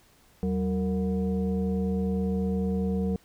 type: tone with frequency modulation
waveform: sine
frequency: 189.7 Hz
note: F#3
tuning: 43 cents sharp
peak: -24 dBFS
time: 0.43-3.16 s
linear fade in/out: 0 ms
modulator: 269 Hz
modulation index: 0.87
effects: pink hiss -60 dBFS RMS until 3.24 s